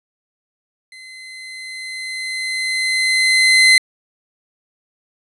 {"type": "tone with level ramp", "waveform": "30% pulse", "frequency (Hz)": 2053, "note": "C7", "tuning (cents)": -33, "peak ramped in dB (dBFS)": [-34, -4], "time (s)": [0.92, 3.78], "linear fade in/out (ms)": 2, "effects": ["resampled to 24000 Hz"]}